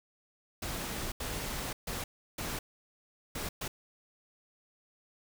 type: noise bursts at uneven times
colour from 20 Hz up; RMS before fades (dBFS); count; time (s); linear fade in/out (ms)
pink; -37; 6; 0.62-1.12 / 1.2-1.73 / 1.87-2.04 / 2.38-2.59 / 3.35-3.49 / 3.61-3.68; 5
effects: none